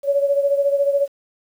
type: beating tone pair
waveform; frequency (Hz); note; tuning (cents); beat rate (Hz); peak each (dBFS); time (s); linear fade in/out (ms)
sine; 560 / 574; C#5 / D5; +18 / -40; 14; -16 / -22; 0.03-1.08; 50
effects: 8-bit